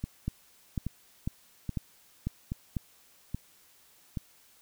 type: two click trains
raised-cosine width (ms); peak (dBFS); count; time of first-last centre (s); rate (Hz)
5; -18 / -20; 6 / 6; 0.28-2.768 / 0.04-4.172; 2.01 / 1.21
effects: white hiss -61 dBFS RMS until 4.61 s